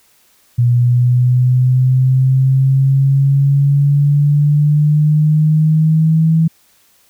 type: exponential sweep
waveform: sine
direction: up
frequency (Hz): 120.5 to 162.6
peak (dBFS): -8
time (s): 0.58-6.48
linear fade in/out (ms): 10
effects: white hiss -53 dBFS RMS until 7.09 s